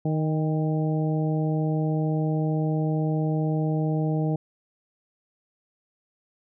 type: harmonic tone with a mistuned harmonic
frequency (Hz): 155.56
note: D#3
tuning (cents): 0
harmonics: 1 / 2 / 3 / 4 / 5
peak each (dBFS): -23 / -29 / -33 / -35 / -37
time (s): 0.05-4.36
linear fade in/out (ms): 5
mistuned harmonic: 5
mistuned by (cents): +30
effects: none